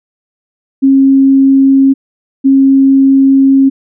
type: tone pair in turn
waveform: sine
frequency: 270.5 / 270.5 Hz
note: C#4 / C#4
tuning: -42 / -42 cents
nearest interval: unison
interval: 0 cents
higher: neither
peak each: -3 dBFS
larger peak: neither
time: 0.82-1.94 / 2.44-3.7 s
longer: second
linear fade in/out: 20 ms
effects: none